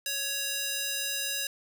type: tone with high-pass filter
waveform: square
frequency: 556 Hz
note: C#5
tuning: 5 cents sharp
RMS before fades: -32 dBFS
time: 0.06-1.47 s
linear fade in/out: 2 ms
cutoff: 2900 Hz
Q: 0.67
effects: none